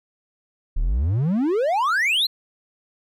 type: exponential sweep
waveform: triangle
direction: up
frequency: 31 to 4275 Hz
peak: -16 dBFS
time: 0.76-2.27 s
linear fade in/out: 10 ms
effects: none